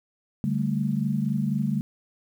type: chord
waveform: sine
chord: D suspended fourth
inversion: none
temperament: equal with one note detuned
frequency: 145.06 / 196 / 220 Hz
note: D3 / G3 / A3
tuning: -21 / 0 / 0 cents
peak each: -27 dBFS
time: 0.44-1.81 s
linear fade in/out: 0 ms
effects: 9-bit